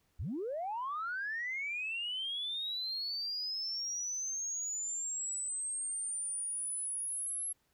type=linear sweep; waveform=sine; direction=up; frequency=51.91 to 11175 Hz; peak=-34 dBFS; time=0.19-7.53 s; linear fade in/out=10 ms; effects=tanh soft clip ceiling -30 dBFS + pink hiss -75 dBFS RMS until 7.73 s